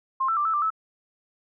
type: tone with pitch steps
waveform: sine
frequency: 1060 / 1330 / 1180 / 1314 / 1182 / 1304 Hz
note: C6 / E6 / D6 / E6 / D6 / E6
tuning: +22 / +15 / +8 / -6 / +11 / -19 cents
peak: -21 dBFS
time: 0.2-0.704 s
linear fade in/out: 10 ms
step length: 84 ms
effects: none